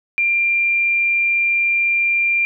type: tone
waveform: sine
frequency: 2382 Hz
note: D7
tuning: 24 cents sharp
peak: -14 dBFS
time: 0.18-2.45 s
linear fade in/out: 0 ms
effects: none